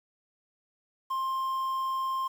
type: tone with quantisation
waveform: triangle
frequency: 1056 Hz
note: C6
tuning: 16 cents sharp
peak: -26 dBFS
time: 1.1-2.28 s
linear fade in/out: 10 ms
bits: 9
effects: none